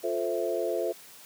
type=chord; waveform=sine; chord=F major seventh; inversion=none; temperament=equal with one note detuned; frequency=351.3 / 440 / 523.3 / 659.3 Hz; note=F4 / A4 / C5 / E5; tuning=+10 / 0 / 0 / 0 cents; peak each=-32 dBFS; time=0.03-0.93 s; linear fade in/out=20 ms; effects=white hiss -50 dBFS RMS until 1.25 s + high-pass 150 Hz 12 dB/octave